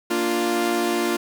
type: chord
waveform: sawtooth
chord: Bb major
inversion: none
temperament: equal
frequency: 233.1 / 293.7 / 349.2 Hz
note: Bb3 / D4 / F4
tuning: 0 / 0 / 0 cents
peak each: -23 / -24 / -18 dBFS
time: 0.1-1.17 s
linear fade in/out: 10 ms
effects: 7-bit